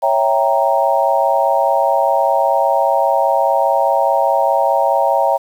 sine chord, C# diminished seventh, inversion none, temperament equal, 554.4 / 659.3 / 784 / 932.3 Hz, C#5 / E5 / G5 / Bb5, 0 / 0 / 0 / 0 cents, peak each -17 dBFS, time 0.02-5.38 s, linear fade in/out 20 ms, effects 7-bit

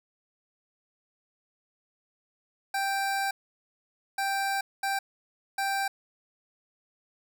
25% pulse tone bursts at uneven times, 785 Hz, G5, 2 cents sharp, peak -23 dBFS, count 4, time 2.74-3.31 / 4.18-4.61 / 4.83-4.99 / 5.58-5.88 s, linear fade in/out 5 ms, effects none

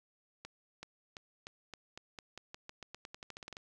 accelerating click train, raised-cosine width 0.2 ms, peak -28 dBFS, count 21, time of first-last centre 0.45-3.569 s, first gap 380 ms, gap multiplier 0.89, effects none

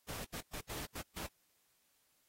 pink noise bursts at uneven times, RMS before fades -44 dBFS, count 6, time 0.08-0.25 / 0.33-0.41 / 0.53-0.61 / 0.69-0.86 / 0.95-1.02 / 1.16-1.27 s, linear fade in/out 10 ms, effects white hiss -75 dBFS RMS until 2.28 s + AAC 48 kbps

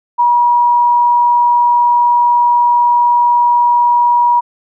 sine tone, 961 Hz, B5, 48 cents flat, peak -7 dBFS, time 0.18-4.41 s, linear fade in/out 20 ms, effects none

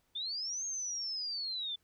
sine linear two-way sweep, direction up then down, 3464 to 6510 to 3464 Hz, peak -35 dBFS, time 0.15-1.76 s, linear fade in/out 10 ms, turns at 0.65 s, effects pink hiss -75 dBFS RMS until 1.83 s

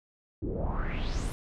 brown noise with low-pass filter sweep, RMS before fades -31 dBFS, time 0.42-1.32 s, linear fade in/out 0 ms, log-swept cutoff 290 to 11000 Hz, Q 4.4, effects none

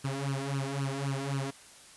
sawtooth tone with flanger, 137.5 Hz, C#3, 14 cents flat, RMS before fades -33 dBFS, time 0.04-1.51 s, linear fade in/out 10 ms, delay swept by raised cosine 0.69 to 2.99 ms, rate 3.8 Hz, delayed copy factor +1, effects white hiss -53 dBFS RMS until 1.96 s + resampled to 24000 Hz

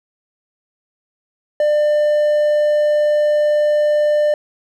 triangle tone, 597 Hz, D5, 28 cents sharp, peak -10 dBFS, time 1.6-4.34 s, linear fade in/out 2 ms, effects none

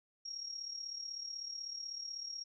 sine tone with amplitude modulation, 5588 Hz, F8, in tune, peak -38 dBFS, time 0.25-2.44 s, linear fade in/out 10 ms, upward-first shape sine, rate 36.1 Hz, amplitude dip 65%, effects none

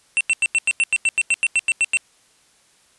square tone bursts, 2700 Hz, E7, 41 cents sharp, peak -15 dBFS, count 15, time 0.17-1.971 s, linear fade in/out 0 ms, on 37 ms, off 89 ms, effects white hiss -57 dBFS RMS until 2.98 s + resampled to 24000 Hz

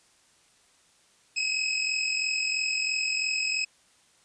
25% pulse tone pair together, 2520 / 2563 Hz, D#7 / E7, +21 / -49 cents, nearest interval unison, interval 30 cents, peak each -27 / -23 dBFS, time 1.36-3.65 s, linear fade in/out 10 ms, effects white hiss -62 dBFS RMS until 4.24 s + resampled to 22050 Hz

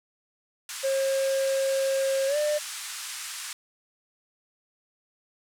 white band-pass noise, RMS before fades -37 dBFS, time 0.69-3.53 s, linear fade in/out 2 ms, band 1100 to 10000 Hz, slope 24 dB/octave
triangle tone with pitch glide, 539 to 598.1 Hz, C#5 to D5, -49 to +31 cents, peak -21 dBFS, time 0.83-2.59 s, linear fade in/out 20 ms, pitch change +180 cents, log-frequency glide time 2.27-2.37 s
effects none

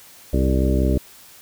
harmonic tone with a mistuned harmonic, 65.41 Hz, C2, in tune, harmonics 1 / 2 / 3 / 4 / 5 / 6 / 7 / 9, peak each -18 / -25 / -25 / -25 / -26 / -28 / -31 / -29 dBFS, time 0.33-0.98 s, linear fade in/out 5 ms, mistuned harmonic 7, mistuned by -15 cents, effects white hiss -46 dBFS RMS until 1.41 s

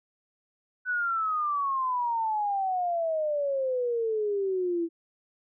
sine exponential sweep, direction down, 1504 to 329.6 Hz, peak -25 dBFS, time 0.85-4.89 s, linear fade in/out 50 ms, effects none

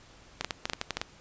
clicks, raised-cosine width 0.2 ms, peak -12 dBFS, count 10, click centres 0.41 / 0.446 / 0.508 / 0.655 / 0.698 / 0.734 / 0.814 / 0.907 / 0.97 / 1.015 s, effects pink hiss -55 dBFS RMS until 1.2 s + resampled to 16000 Hz

